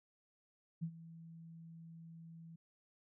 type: tone with ADSR envelope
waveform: sine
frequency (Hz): 164.8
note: E3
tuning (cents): 0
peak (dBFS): -35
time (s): 0.81-2.56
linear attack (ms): 23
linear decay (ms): 71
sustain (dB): -16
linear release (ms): 7
effects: none